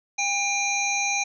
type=harmonic tone with a mistuned harmonic; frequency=800 Hz; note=G5; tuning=35 cents sharp; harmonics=1 / 3 / 5 / 7 / 8; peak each=-29 / -25 / -34 / -32 / -29 dBFS; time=0.18-1.24 s; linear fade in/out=10 ms; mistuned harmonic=7; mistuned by=+70 cents; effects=none